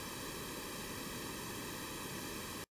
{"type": "noise with comb filter", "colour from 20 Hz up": "pink", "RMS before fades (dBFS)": -44, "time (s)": [0, 2.64], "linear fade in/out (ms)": 0, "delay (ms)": 1.4, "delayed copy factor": -0.85, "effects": ["noise-tail reverb RT60 0.1 s tail -26 dB re dry", "resampled to 32000 Hz"]}